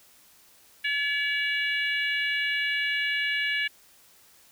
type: harmonic tone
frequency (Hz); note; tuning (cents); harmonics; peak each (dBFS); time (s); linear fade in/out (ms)
570; C#5; +48; 3 / 4 / 5 / 6 / 7; -28 / -29 / -31 / -38 / -42; 0.84-3.68; 10
effects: white hiss -57 dBFS RMS until 4.51 s